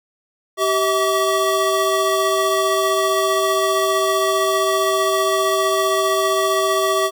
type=tone cluster; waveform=square; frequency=387.1 / 643 / 1146 Hz; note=G4 / E5 / D6; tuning=-22 / -43 / -43 cents; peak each=-21 dBFS; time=0.57-7.11 s; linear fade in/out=50 ms; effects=none